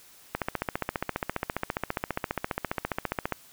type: click train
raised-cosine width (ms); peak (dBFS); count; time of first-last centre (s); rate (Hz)
0.5; -12; 45; 0.35-3.323; 14.8
effects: white hiss -54 dBFS RMS until 3.52 s